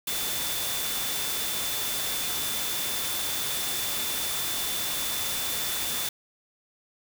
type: tone in noise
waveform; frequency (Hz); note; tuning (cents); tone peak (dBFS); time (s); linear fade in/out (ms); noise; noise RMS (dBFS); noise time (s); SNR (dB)
sine; 3520; A7; 0; -35; 0.07-6.09; 5; white; -30; 0.07-6.09; -8
effects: none